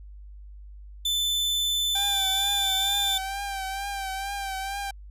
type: tone with pitch glide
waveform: 40% pulse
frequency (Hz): 3520 to 3544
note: A7 to A7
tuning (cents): 0 to +12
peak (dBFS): -22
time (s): 1.05-3.18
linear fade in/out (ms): 5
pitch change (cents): +12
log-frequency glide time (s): 2.58-2.71
type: tone with vibrato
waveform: sawtooth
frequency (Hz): 784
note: G5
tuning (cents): 0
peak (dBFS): -26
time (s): 1.95-4.91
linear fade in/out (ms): 5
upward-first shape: triangle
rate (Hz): 2.2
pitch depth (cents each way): 50
effects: added 50 Hz sine -41 dBFS peak until 5.1 s + resampled to 32000 Hz